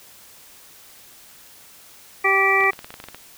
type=harmonic tone; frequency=389.2 Hz; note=G4; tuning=12 cents flat; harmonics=1 / 2 / 3 / 5 / 6; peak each=-23 / -24 / -22 / -19 / -20 dBFS; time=2.24-2.71 s; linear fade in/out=10 ms
type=clicks; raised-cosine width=0.3 ms; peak=-20 dBFS; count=11; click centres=2.607 / 2.639 / 2.733 / 2.791 / 2.845 / 2.905 / 2.941 / 3.001 / 3.04 / 3.086 / 3.146 s
effects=white hiss -47 dBFS RMS until 3.37 s